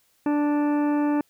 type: harmonic tone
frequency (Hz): 293.7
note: D4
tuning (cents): 0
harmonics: 1 / 2 / 3 / 4 / 5 / 6 / 8 / 9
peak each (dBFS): -20 / -32 / -31 / -39 / -42 / -42 / -49 / -50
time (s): 0.26-1.21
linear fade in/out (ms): 2
effects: white hiss -65 dBFS RMS until 1.29 s